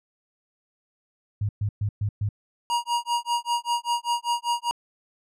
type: tone bursts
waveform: sine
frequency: 103.5 Hz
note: G#2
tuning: 5 cents flat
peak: -22 dBFS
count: 5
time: 1.41-2.29 s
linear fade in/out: 5 ms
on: 80 ms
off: 120 ms
type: tone with tremolo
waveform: square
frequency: 950 Hz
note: A#5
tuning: 33 cents sharp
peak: -21 dBFS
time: 2.7-4.71 s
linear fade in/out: 0 ms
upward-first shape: sine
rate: 5.1 Hz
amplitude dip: 100%
effects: low-pass 10000 Hz 12 dB/octave